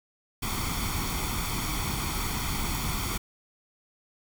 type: noise with comb filter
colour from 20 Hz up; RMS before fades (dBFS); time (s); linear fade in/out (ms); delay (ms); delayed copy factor
pink; -30; 0.42-3.18; 10; 0.89; +0.7
effects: none